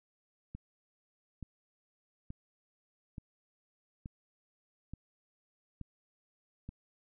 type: click train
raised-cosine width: 5 ms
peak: -30 dBFS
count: 8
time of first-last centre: 0.55-6.69 s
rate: 1.14 Hz
effects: none